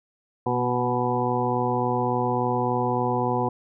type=harmonic tone with a mistuned harmonic; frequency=123.47 Hz; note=B2; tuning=in tune; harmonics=1 / 2 / 3 / 4 / 6 / 7 / 8; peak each=-29 / -29 / -29 / -29 / -29 / -29 / -29 dBFS; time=0.46-3.49 s; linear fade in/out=5 ms; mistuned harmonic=2; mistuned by=-25 cents; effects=none